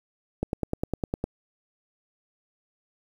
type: click train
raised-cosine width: 2 ms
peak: -13 dBFS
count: 9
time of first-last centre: 0.43-1.241 s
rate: 9.87 Hz
effects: 8-bit